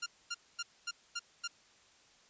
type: tone bursts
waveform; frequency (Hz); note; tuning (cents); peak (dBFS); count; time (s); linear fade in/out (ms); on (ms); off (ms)
10% pulse; 1396.9; F6; 0; -27; 6; 0.02-1.478; 10; 43; 240
effects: white hiss -64 dBFS RMS until 2.29 s + resampled to 16000 Hz